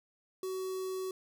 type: tone with notch filter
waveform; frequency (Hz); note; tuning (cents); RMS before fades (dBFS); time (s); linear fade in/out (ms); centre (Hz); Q
square; 375.8; F#4; +27; -37; 0.43-1.11; 2; 2100; 0.64
effects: none